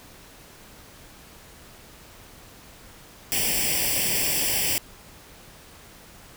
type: noise with comb filter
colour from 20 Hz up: white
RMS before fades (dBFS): -24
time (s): 3.32-4.78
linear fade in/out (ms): 0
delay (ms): 0.38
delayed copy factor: +0.9
effects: pink hiss -48 dBFS RMS until 6.36 s